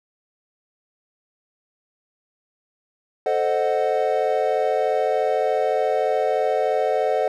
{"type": "chord", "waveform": "triangle", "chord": "A diminished seventh", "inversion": "none", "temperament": "equal with one note detuned", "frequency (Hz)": [440, 523.3, 617.2, 740], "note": ["A4", "C5", "Eb5", "Gb5"], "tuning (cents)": [0, 0, -14, 0], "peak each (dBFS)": -22, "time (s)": [3.26, 7.28], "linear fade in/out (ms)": 2, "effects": []}